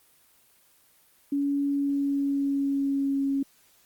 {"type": "tone with pitch glide", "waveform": "sine", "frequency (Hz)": [282.3, 275.2], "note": ["C#4", "C#4"], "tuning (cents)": [32, -12], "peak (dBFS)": -23, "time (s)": [1.32, 3.43], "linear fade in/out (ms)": 5, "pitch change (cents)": -44, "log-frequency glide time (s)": [1.64, 3.24], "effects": ["white hiss -61 dBFS RMS until 3.85 s", "Opus 24 kbps"]}